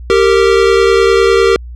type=tone pair together; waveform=square; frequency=391.4 / 461.3 Hz; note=G4 / A#4; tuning=-3 / -18 cents; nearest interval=minor third; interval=285 cents; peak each=-10 dBFS; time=0.1-1.56 s; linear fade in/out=0 ms; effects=added 60 Hz sine -25 dBFS peak until 1.75 s + low-pass 5000 Hz 12 dB/octave